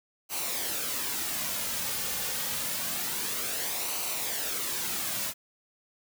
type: noise with flanger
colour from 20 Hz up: white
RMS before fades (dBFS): -32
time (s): 0.29-5.34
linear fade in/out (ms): 50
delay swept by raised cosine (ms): 0.57 to 3.07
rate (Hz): 0.27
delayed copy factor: -0.5
effects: none